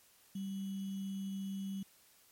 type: tone with sample-and-hold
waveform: sine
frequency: 194.5 Hz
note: G3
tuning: 13 cents flat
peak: -37 dBFS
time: 0.35-1.83 s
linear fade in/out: 5 ms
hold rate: 3150 Hz
effects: white hiss -65 dBFS RMS until 2.31 s + MP3 64 kbps